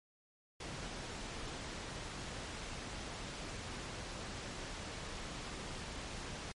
pink noise, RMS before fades -44 dBFS, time 0.6-6.52 s, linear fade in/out 5 ms, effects low-pass 7000 Hz 12 dB/octave + MP3 48 kbps

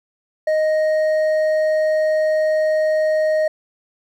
triangle tone with hard clipping, 622.3 Hz, D#5, in tune, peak -16 dBFS, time 0.47-3.48 s, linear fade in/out 5 ms, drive 8 dB, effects none

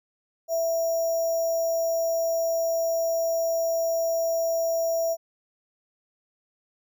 sine tone with sample-and-hold, 661 Hz, E5, 5 cents sharp, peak -22 dBFS, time 0.48-5.17 s, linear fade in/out 50 ms, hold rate 6300 Hz, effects none

